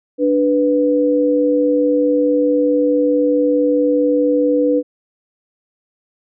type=tone pair together; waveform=sine; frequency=293.7 / 493.9 Hz; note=D4 / B4; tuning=0 / 0 cents; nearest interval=major sixth; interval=900 cents; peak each=-15 / -14 dBFS; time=0.18-4.83 s; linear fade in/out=50 ms; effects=none